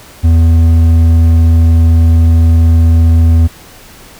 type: tone with hard clipping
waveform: triangle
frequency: 82.41 Hz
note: E2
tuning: in tune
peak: -5 dBFS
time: 0.23-3.48 s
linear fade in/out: 20 ms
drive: 9 dB
effects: pink hiss -36 dBFS RMS until 4.19 s